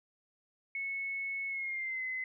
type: tone with pitch glide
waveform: sine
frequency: 2200 to 2041 Hz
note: C#7 to C7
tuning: -14 to -44 cents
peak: -34 dBFS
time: 0.75-2.24 s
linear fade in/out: 2 ms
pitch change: -130 cents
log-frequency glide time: 1.48-2.03 s
effects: none